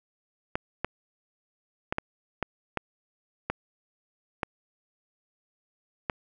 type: clicks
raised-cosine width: 0.5 ms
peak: -12 dBFS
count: 9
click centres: 0.555 / 0.846 / 1.925 / 1.984 / 2.427 / 2.773 / 3.5 / 4.432 / 6.098 s
effects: none